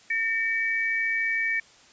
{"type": "tone pair together", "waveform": "sine", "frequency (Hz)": [1816.7, 2282], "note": ["A#6", "C#7"], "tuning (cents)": [-45, 50], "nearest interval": "major third", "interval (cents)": 395, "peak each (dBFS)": -26, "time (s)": [0.1, 1.6], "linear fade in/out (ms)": 5, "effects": ["white hiss -54 dBFS RMS until 1.92 s", "resampled to 16000 Hz"]}